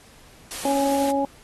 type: band-stop noise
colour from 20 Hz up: white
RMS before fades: -33 dBFS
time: 0.51-1.11 s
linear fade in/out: 0 ms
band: 140 to 200 Hz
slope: 96 dB/octave
type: harmonic tone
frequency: 277.2 Hz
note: C#4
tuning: in tune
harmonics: 1 / 2 / 3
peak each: -24 / -24 / -24 dBFS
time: 0.65-1.25 s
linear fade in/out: 2 ms
effects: pink hiss -51 dBFS RMS until 1.43 s + AAC 32 kbps